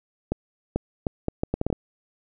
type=accelerating click train; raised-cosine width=2 ms; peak=-10 dBFS; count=10; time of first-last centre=0.32-1.727 s; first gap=440 ms; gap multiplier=0.7; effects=none